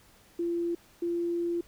sine tone pair in turn, 342.1 / 343.3 Hz, F4 / F4, -36 / -30 cents, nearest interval unison, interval 6 cents, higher second, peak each -27 dBFS, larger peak neither, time 0.39-0.75 / 1.02-1.61 s, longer second, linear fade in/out 5 ms, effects pink hiss -59 dBFS RMS until 1.67 s

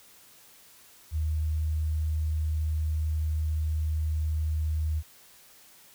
sine tone, 77.78 Hz, D#2, in tune, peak -25 dBFS, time 1.11-5.03 s, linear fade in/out 50 ms, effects white hiss -55 dBFS RMS until 5.94 s

